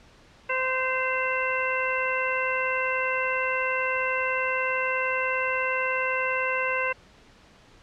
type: harmonic tone with a mistuned harmonic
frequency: 517 Hz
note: C5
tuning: 21 cents flat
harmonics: 1 / 2 / 3 / 4 / 5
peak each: -30 / -30 / -30 / -30 / -30 dBFS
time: 0.49-6.93 s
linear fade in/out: 10 ms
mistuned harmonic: 5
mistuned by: +72 cents
effects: pink hiss -54 dBFS RMS until 7.82 s + low-pass 5000 Hz 12 dB/octave